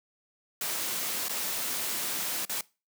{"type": "noise with dropouts", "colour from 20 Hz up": "white", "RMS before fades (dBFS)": -32, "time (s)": [0.61, 2.61], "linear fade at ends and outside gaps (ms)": 2, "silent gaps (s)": [[1.284, 1.294], [2.452, 2.495]], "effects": ["noise-tail reverb RT60 0.3 s tail -22 dB re dry", "high-pass 150 Hz 12 dB/octave"]}